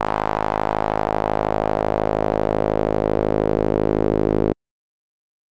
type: tone with band-pass filter sweep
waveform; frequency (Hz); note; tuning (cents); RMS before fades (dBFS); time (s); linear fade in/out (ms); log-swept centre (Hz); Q
sawtooth; 52.8; G#1; +29; -20; 0-4.53; 10; 920 to 390; 2.1
effects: Opus 48 kbps